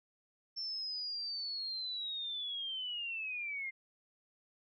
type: linear sweep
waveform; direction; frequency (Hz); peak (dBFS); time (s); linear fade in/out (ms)
sine; down; 5400 to 2093; -37; 0.56-3.71; 20
effects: none